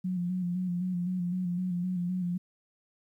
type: tone with vibrato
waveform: sine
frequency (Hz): 179.6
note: F3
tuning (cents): +49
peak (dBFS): -28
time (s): 0.04-2.38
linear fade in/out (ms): 10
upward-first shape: square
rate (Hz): 3.9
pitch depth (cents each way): 38
effects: 11-bit